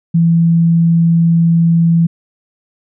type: tone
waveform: sine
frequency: 167.1 Hz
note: E3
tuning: 24 cents sharp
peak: -7 dBFS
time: 0.14-2.07 s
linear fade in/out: 10 ms
effects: none